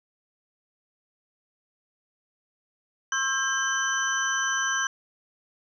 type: tone cluster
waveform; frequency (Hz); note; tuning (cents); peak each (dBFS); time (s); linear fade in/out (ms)
sine; 1078 / 1324 / 1600 / 3072 / 5980; C#6 / E6 / G6 / G7 / F#8; -49 / +7 / +35 / -36 / +17; -32 / -35 / -26 / -34 / -30; 3.12-4.87; 2
effects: none